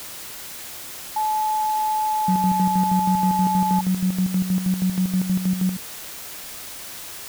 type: tone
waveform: sine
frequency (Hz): 861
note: A5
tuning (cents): -38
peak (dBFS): -19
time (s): 1.16-3.81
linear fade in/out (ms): 5
type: tone with tremolo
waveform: sine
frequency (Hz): 185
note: F#3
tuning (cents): 0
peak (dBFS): -16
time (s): 2.28-5.77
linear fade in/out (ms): 5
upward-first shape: square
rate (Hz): 6.3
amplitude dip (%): 65
effects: tanh soft clip ceiling -8 dBFS + white hiss -36 dBFS RMS until 7.28 s